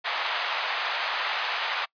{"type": "band-pass noise", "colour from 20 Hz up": "pink", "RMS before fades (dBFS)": -29, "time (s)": [0.04, 1.86], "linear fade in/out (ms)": 20, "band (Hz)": [760, 4000], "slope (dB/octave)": 24, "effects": ["noise-tail reverb RT60 0.1 s tail -26 dB re dry", "resampled to 11025 Hz"]}